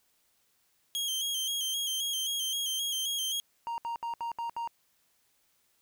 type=tone with vibrato; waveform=sawtooth; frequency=3209 Hz; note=G7; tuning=40 cents sharp; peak=-27 dBFS; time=0.95-3.4 s; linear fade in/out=0 ms; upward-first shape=square; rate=3.8 Hz; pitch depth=40 cents each way
type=tone bursts; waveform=triangle; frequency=932.3 Hz; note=A#5; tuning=in tune; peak=-30 dBFS; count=6; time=3.67-4.675 s; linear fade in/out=0 ms; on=110 ms; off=69 ms
effects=white hiss -71 dBFS RMS until 5.81 s